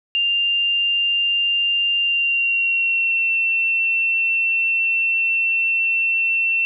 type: tone with pitch glide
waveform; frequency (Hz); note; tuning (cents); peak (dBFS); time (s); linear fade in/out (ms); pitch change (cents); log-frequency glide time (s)
sine; 2794 to 2697; F7 to E7; 0 to +39; -16; 0.15-6.65; 0; -61; 1.99-3.3
effects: none